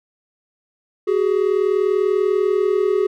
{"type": "tone pair together", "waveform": "triangle", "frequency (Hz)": [376.3, 416.5], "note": ["F#4", "G#4"], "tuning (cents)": [29, 5], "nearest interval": "major second", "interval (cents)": 176, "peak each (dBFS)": -16, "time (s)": [1.07, 3.07], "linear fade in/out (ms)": 10, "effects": []}